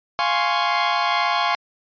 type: chord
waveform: sawtooth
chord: Db major seventh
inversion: first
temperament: equal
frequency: 698.5 / 830.6 / 1046.5 / 1108.7 Hz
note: F5 / Ab5 / C6 / Db6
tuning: 0 / 0 / 0 / 0 cents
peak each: -20 dBFS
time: 0.19-1.55 s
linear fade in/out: 0 ms
effects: resampled to 11025 Hz